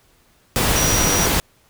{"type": "tone in noise", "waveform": "sine", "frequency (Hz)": 5800, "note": "F#8", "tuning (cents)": -35, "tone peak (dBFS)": -20, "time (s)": [0.76, 1.26], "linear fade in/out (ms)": 0, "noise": "pink", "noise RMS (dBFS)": -18, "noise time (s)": [0.56, 1.4], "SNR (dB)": -5, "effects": ["pink hiss -57 dBFS RMS until 1.69 s"]}